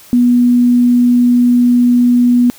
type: tone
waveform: sine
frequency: 243.8 Hz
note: B3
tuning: 22 cents flat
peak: -6 dBFS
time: 0.13-2.5 s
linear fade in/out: 0 ms
effects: white hiss -40 dBFS RMS until 2.58 s